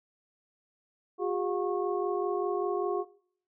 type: tone cluster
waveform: sine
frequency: 359.1 / 404.2 / 718 / 1095 Hz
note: F4 / G#4 / F5 / C#6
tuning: +48 / -47 / +48 / -22 cents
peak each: -31 / -31 / -37 / -38 dBFS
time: 1.18-3.05 s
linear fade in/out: 50 ms
effects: noise-tail reverb RT60 0.6 s tail -22 dB re dry